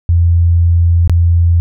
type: tone with dropouts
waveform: sine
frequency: 85.2 Hz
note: F2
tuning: 42 cents flat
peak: -6 dBFS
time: 0.09-1.6 s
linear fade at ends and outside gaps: 0 ms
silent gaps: 1.076-1.096 s
effects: none